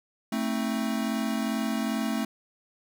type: tone cluster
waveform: square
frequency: 221.1 / 263.6 / 318.6 Hz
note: A3 / C4 / D#4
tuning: +9 / +13 / +41 cents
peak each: -29 / -32 / -37 dBFS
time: 0.32-2.25 s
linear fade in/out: 5 ms
effects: none